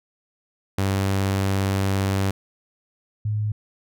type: tone pair in turn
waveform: sawtooth / sine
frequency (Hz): 97.3 / 106.17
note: G2 / G#2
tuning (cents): -12 / +39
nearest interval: major second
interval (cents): 151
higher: second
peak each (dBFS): -16 / -21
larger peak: first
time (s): 0.78-2.31 / 3.25-3.52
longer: first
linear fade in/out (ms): 5
effects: none